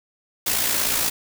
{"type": "noise with amplitude modulation", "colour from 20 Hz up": "white", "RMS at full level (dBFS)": -20, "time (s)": [0.46, 1.1], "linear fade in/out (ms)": 10, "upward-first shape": "sine", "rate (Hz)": 56.7, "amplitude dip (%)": 45, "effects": []}